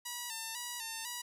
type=tone with vibrato; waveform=5% pulse; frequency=934 Hz; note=A#5; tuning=3 cents sharp; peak=-27 dBFS; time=0.05-1.22 s; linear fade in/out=10 ms; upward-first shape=square; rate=2 Hz; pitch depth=64 cents each way; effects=none